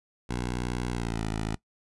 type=tone with pitch glide; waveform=10% pulse; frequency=60.8 to 54.17 Hz; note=B1 to A1; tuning=-26 to -26 cents; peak=-21 dBFS; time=0.29-1.56 s; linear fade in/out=10 ms; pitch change=-200 cents; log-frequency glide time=0.9-1.24 s; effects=noise-tail reverb RT60 0.1 s tail -20 dB re dry + resampled to 24000 Hz